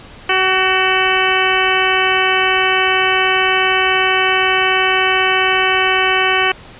harmonic tone with a mistuned harmonic, 377.3 Hz, F#4, 34 cents sharp, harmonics 1 / 2 / 3 / 4 / 5 / 6 / 7 / 8, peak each -20 / -20 / -20 / -20 / -20 / -20 / -20 / -20 dBFS, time 0.29-6.52 s, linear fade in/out 5 ms, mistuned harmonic 5, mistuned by -39 cents, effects pink hiss -38 dBFS RMS until 6.79 s + resampled to 8000 Hz

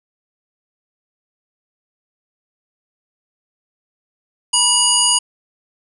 harmonic tone, 967 Hz, B5, 37 cents flat, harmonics 1 / 3 / 5 / 7 / 9 / 10, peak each -22 / -17 / -20 / -19 / -20 / -18 dBFS, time 4.53-5.19 s, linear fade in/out 10 ms, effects none

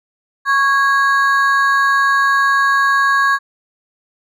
triangle ring-modulated tone, 1377 Hz, F6, 25 cents flat, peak -6 dBFS, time 0.45-3.39 s, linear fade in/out 50 ms, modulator 269 Hz, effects none

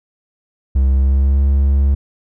triangle tone with pitch glide, 66.5 to 69.2 Hz, C2 to C#2, +29 to -2 cents, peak -8 dBFS, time 0.75-1.95 s, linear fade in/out 10 ms, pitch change +69 cents, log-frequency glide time 0.91-1.44 s, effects none

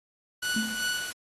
white noise, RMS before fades -39 dBFS, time 0.42-1.13 s, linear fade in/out 10 ms
sawtooth tone with tremolo, 1477 Hz, F#6, 3 cents flat, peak -24 dBFS, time 0.42-1.11 s, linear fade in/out 10 ms, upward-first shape sine, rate 2.7 Hz, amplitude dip 60%
sine tone with exponential decay, 220 Hz, A3, in tune, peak -24 dBFS, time 0.56-0.92 s, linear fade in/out 5 ms, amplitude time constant 78 ms
effects AAC 32 kbps

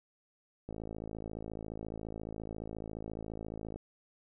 click train, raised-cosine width 2 ms, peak -28 dBFS, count 168, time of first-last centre 0.69-3.76 s, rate 54.4 Hz, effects none

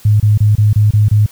sine tone bursts, 105.4 Hz, G#2, 26 cents sharp, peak -6 dBFS, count 7, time 0.05-1.262 s, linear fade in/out 5 ms, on 150 ms, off 27 ms, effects white hiss -42 dBFS RMS until 1.31 s

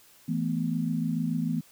sine chord, E suspended fourth, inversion none, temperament equal, 164.81 / 220 / 246.9 Hz, E3 / A3 / B3, 0 / 0 / 0 cents, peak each -29 / -31 / -30 dBFS, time 0.28-1.61 s, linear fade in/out 10 ms, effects white hiss -57 dBFS RMS until 1.71 s

